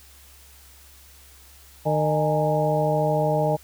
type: harmonic tone with a mistuned harmonic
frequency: 152.9 Hz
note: D#3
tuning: 30 cents flat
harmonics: 1 / 2 / 3 / 4 / 5 / 6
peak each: -24 / -32 / -27 / -23 / -26 / -36 dBFS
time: 1.85-3.57 s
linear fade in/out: 20 ms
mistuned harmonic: 5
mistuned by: +130 cents
effects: added 68 Hz sine -51 dBFS peak until 3.63 s + white hiss -51 dBFS RMS until 3.63 s